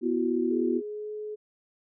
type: chord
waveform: sine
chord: B suspended fourth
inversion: none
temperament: equal with one note detuned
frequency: 246.9 / 334.2 / 370 Hz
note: B3 / E4 / F#4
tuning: 0 / +24 / 0 cents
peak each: -28 dBFS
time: 0.01-0.82 s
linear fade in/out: 50 ms
type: tone with pitch glide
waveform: sine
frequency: 415.3 to 424.3 Hz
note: G#4 to G#4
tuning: 0 to +37 cents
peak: -33 dBFS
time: 0.5-1.36 s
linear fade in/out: 20 ms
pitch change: +37 cents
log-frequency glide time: 0.7-1.11 s
effects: none